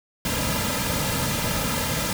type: noise with comb filter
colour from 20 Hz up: pink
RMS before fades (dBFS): -25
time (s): 0.25-2.13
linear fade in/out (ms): 2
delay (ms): 2.7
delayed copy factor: -0.7
effects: none